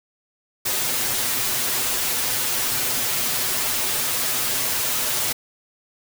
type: noise with comb filter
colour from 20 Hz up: white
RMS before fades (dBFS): -23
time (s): 0.65-5.33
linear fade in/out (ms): 10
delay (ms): 8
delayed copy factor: +0.95
effects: none